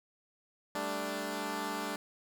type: chord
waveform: 10% pulse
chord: G suspended second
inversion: none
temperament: equal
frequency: 196 / 220 / 293.7 Hz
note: G3 / A3 / D4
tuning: 0 / 0 / 0 cents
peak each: -32 / -32 / -29 dBFS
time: 0.75-1.96 s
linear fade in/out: 2 ms
effects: none